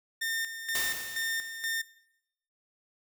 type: tone with tremolo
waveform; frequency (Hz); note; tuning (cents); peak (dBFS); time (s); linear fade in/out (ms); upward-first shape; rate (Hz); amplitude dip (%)
sawtooth; 1814; A#6; -48; -26; 0.21-1.82; 10; square; 2.1; 65
type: noise with exponential decay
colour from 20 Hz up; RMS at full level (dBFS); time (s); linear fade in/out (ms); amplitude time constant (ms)
white; -31; 0.75-1.81; 0; 230
effects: noise-tail reverb RT60 0.8 s tail -19 dB re dry